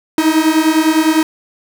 45% pulse beating tone pair, 311.2 / 321.1 Hz, D#4 / E4, 0 / -45 cents, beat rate 9.9 Hz, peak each -13 dBFS, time 0.18-1.23 s, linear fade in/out 2 ms, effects none

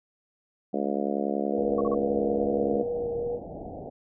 harmonic tone, 70.6 Hz, C#2, 32 cents sharp, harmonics 3 / 4 / 5 / 6 / 7 / 8 / 9 / 10, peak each -31 / -32 / -33 / -34 / -34 / -35 / -36 / -36 dBFS, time 0.73-2.83 s, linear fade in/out 10 ms
sine tone with vibrato, 476 Hz, A#4, 36 cents sharp, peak -27 dBFS, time 1.51-3.4 s, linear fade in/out 50 ms, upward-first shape sine, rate 2.3 Hz, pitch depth 15 cents each way
white low-pass noise, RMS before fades -39 dBFS, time 1.57-3.9 s, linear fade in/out 10 ms, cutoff 780 Hz, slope 96 dB/octave
sine tone bursts, 1112 Hz, C#6, 5 cents sharp, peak -31 dBFS, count 3, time 1.78-1.945 s, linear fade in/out 5 ms, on 31 ms, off 36 ms
effects none

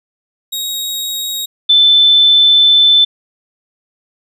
sawtooth / sine tone pair in turn, 3781 / 3525 Hz, A#7 / A7, +24 / +2 cents, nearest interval minor second, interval 122 cents, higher first, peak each -15 / -5 dBFS, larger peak second, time 0.52-1.46 / 1.69-3.05 s, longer second, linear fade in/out 10 ms, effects none

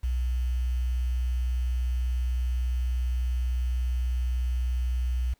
sine tone with quantisation, 61.74 Hz, B1, in tune, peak -24 dBFS, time 0.03-5.34 s, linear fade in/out 10 ms, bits 8, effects pink hiss -69 dBFS RMS until 5.39 s

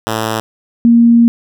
5% pulse / sine tone pair in turn, 110.5 / 234.1 Hz, A2 / A#3, +8 / +8 cents, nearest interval octave + minor second, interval 1300 cents, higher second, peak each -4 dBFS, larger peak neither, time 0.07-0.4 / 0.85-1.28 s, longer second, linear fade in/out 0 ms, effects none

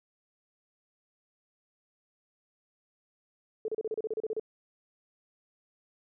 sine tone bursts, 437.4 Hz, A4, 10 cents flat, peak -29 dBFS, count 12, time 3.65-4.397 s, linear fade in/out 2 ms, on 32 ms, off 33 ms, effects none

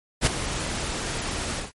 pink noise with ADSR envelope, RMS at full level -17 dBFS, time 0.21-1.72 s, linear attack 56 ms, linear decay 10 ms, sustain -12 dB, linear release 150 ms, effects MP3 48 kbps

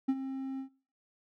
triangle tone with ADSR envelope, 266.7 Hz, C4, 33 cents sharp, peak -21 dBFS, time 0.08-0.69 s, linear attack 12 ms, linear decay 50 ms, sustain -12 dB, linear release 99 ms, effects noise-tail reverb RT60 0.4 s tail -20 dB re dry

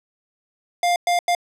square tone bursts at uneven times, 702 Hz, F5, 9 cents sharp, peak -17 dBFS, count 3, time 0.83-0.96 / 1.07-1.19 / 1.28-1.35 s, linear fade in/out 2 ms, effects low-pass 10000 Hz 12 dB/octave

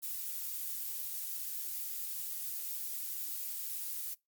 violet noise, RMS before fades -39 dBFS, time 0.02-4.15 s, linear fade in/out 20 ms, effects noise-tail reverb RT60 0.2 s tail -24 dB re dry + Opus 48 kbps

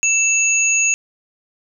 sine tone pair together, 2651 / 6680 Hz, E7 / G#8, +9 / +9 cents, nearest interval octave + major third, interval 1600 cents, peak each -16 dBFS, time 0.03-0.94 s, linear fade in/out 0 ms, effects none

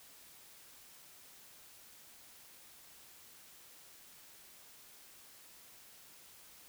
silence, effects white hiss -58 dBFS RMS until 6.68 s

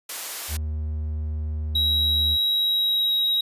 white high-pass noise, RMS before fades -32 dBFS, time 0.09-0.57 s, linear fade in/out 5 ms, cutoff 460 Hz, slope 12 dB/octave
triangle tone, 76.7 Hz, D#2, 24 cents flat, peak -23 dBFS, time 0.48-2.38 s, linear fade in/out 50 ms
triangle tone with pitch glide, 3853 to 3822 Hz, B7 to A#7, -44 to +43 cents, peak -18 dBFS, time 1.75-3.41 s, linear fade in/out 5 ms, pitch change -13 cents, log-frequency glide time 2.45-3.22 s
effects resampled to 32000 Hz

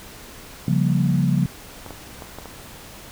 sine chord, G half-diminished seventh, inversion second, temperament equal, 138.59 / 174.61 / 196 / 233.1 Hz, Db3 / F3 / G3 / Bb3, 0 / 0 / 0 / 0 cents, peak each -20 / -20 / -25 / -26 dBFS, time 0.68-1.46 s, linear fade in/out 2 ms
clicks, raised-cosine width 1 ms, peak -21 dBFS, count 5, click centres 1.863 / 1.907 / 2.222 / 2.386 / 2.457 s
effects pink hiss -41 dBFS RMS until 3.11 s

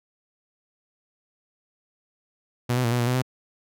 sawtooth tone with pitch steps, 122.2 / 126.3 / 116.9 / 122.6 / 119.1 / 125.4 / 128.3 Hz, B2 / B2 / A#2 / B2 / A#2 / B2 / C3, -18 / +39 / +5 / -12 / +38 / +27 / -34 cents, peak -17 dBFS, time 2.69-3.222 s, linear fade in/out 10 ms, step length 76 ms, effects none

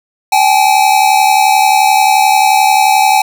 square tone pair together, 777.6 / 849 Hz, G5 / G#5, -14 / +38 cents, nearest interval major second, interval 152 cents, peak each -10 dBFS, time 0.32-3.22 s, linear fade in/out 5 ms, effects none

